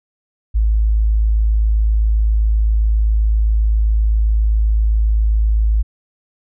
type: tone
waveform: sine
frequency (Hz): 53.8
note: A1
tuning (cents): -38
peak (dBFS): -11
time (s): 0.54-5.83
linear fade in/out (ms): 20
effects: none